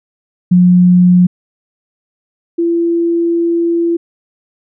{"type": "tone pair in turn", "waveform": "sine", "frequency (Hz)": [179.3, 338.5], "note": ["F3", "E4"], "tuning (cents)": [46, 46], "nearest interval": "major seventh", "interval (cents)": 1100, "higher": "second", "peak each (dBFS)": [-4, -10], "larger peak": "first", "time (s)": [[0.51, 1.27], [2.58, 3.97]], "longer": "second", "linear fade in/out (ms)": 10, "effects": []}